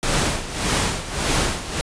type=noise with tremolo; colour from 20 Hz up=pink; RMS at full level=-19 dBFS; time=0.03-1.81 s; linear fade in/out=0 ms; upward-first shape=sine; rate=1.7 Hz; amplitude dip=75%; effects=resampled to 22050 Hz